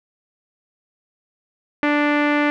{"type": "tone with low-pass filter", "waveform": "sawtooth", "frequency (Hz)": 293.7, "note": "D4", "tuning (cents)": 0, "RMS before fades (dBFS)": -18, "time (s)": [1.83, 2.5], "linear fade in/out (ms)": 0, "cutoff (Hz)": 2100, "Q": 2.6, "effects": []}